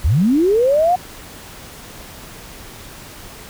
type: linear sweep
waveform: sine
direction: up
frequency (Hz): 55 to 740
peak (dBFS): -11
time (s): 0.04-0.96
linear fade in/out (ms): 10
effects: pink hiss -37 dBFS RMS until 3.49 s